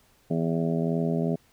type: harmonic tone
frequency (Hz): 82.5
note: E2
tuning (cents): +2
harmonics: 2 / 3 / 4 / 5 / 6 / 7 / 8 / 9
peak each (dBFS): -26 / -29 / -37 / -31 / -44 / -36 / -35 / -47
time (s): 0.3-1.36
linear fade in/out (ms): 10
effects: pink hiss -62 dBFS RMS until 1.52 s